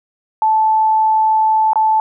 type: tone with dropouts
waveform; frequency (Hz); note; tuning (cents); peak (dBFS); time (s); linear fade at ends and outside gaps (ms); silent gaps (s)
sine; 874; A5; -12; -10; 0.42-2; 1; 1.733-1.757
effects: none